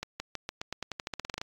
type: accelerating click train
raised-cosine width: 0.2 ms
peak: -17 dBFS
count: 17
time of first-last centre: 0.03-1.415 s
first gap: 170 ms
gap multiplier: 0.9
effects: AAC 64 kbps